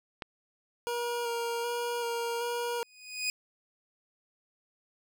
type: click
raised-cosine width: 0.3 ms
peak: -20 dBFS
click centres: 0.222 s
type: tone with vibrato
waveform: 25% pulse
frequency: 472.8 Hz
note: A#4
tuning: 24 cents sharp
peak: -27 dBFS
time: 0.87-2.83 s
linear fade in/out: 0 ms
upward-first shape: square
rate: 1.3 Hz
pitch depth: 15 cents each way
type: tone with exponential growth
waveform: 20% pulse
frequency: 2489 Hz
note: D#7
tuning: in tune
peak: -22 dBFS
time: 2.79-3.3 s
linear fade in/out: 1 ms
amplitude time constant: 110 ms
effects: none